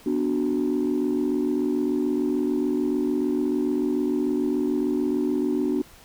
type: chord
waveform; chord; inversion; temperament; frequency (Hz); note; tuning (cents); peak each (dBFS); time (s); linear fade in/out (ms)
sine; B minor; none; equal; 246.9 / 293.7 / 370; B3 / D4 / F#4; 0 / 0 / 0; -25 / -23 / -25; 0.06-5.82; 5
effects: tanh soft clip ceiling -16 dBFS + pink hiss -50 dBFS RMS until 6.04 s